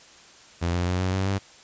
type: tone with pitch steps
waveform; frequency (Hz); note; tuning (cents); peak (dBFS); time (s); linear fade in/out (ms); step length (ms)
sawtooth; 86.1 / 88.32 / 90.59 / 92.92 / 95.31 / 97.77; F2 / F2 / F#2 / F#2 / G2 / G2; -24 / +20 / -36 / +8 / -48 / -4; -19; 0.61-1.39; 20; 130
effects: white hiss -50 dBFS RMS until 1.63 s + resampled to 16000 Hz